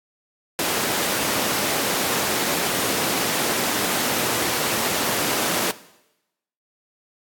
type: high-pass noise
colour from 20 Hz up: pink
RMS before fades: -23 dBFS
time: 0.59-5.71 s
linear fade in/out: 0 ms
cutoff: 230 Hz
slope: 12 dB/octave
effects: noise-tail reverb RT60 0.9 s tail -18 dB re dry + AAC 64 kbps